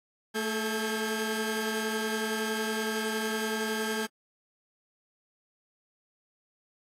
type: tone cluster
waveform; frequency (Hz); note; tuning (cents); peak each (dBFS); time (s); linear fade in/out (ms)
sawtooth; 221.3 / 431.8 / 1606; A3 / A4 / G6; +10 / -33 / +41; -29 / -29 / -31; 0.34-4.07; 20
effects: AAC 48 kbps